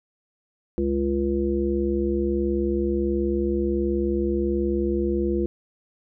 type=harmonic tone; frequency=69.3 Hz; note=C#2; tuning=in tune; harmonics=1 / 3 / 5 / 7; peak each=-28 / -27 / -23 / -31 dBFS; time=0.78-5.46 s; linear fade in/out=0 ms; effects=none